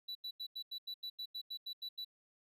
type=tone bursts; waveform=triangle; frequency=3951 Hz; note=B7; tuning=in tune; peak=-39 dBFS; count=13; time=0.08-2.048 s; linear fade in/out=10 ms; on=72 ms; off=86 ms; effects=none